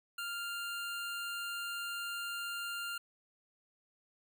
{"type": "tone", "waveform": "25% pulse", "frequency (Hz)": 1396.9, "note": "F6", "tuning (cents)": 0, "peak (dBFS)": -34, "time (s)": [0.18, 2.98], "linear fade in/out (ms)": 5, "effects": []}